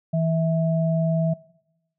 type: tone pair together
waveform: sine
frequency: 162.75 / 651 Hz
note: E3 / E5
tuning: -22 / -22 cents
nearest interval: 2 octaves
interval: 2400 cents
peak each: -20 / -26 dBFS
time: 0.13-1.34 s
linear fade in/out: 10 ms
effects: noise-tail reverb RT60 0.9 s tail -22 dB re dry